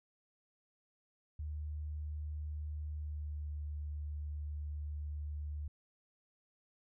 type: tone with pitch glide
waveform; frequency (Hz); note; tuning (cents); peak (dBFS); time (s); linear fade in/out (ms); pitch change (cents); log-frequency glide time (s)
sine; 75.5 to 74.37; D2 to D2; +48 to +22; -38; 1.39-5.68; 5; -26; 2.95-3.54
effects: none